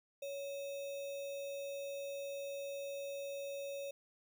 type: tone with sample-and-hold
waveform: sine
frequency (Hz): 559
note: C#5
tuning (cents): +14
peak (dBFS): -40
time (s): 0.22-3.91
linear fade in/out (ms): 5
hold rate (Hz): 3150
effects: none